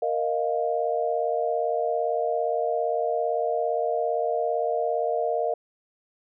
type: chord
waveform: sine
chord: Bb suspended fourth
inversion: none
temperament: just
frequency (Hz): 466.2 / 621.6 / 699.2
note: Bb4 / Eb5 / F5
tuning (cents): 0 / -2 / +2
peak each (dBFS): -27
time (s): 0.02-5.54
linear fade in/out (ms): 5
effects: none